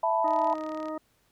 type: chord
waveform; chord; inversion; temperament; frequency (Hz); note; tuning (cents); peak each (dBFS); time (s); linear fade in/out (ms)
sine; E suspended fourth; none; equal with one note detuned; 662.7 / 880 / 987.8; E5 / A5 / B5; +9 / 0 / 0; -27; 0.03-0.54; 5
type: harmonic tone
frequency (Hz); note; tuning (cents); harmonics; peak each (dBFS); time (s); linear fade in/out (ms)
311.6; D#4; +3; 1 / 2 / 3 / 4 / 6; -35 / -35 / -42 / -40 / -53; 0.24-0.98; 5
type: click train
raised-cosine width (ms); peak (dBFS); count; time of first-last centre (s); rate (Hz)
0.2; -30; 23; 0.28-0.884; 36.4
effects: pink hiss -68 dBFS RMS until 1.31 s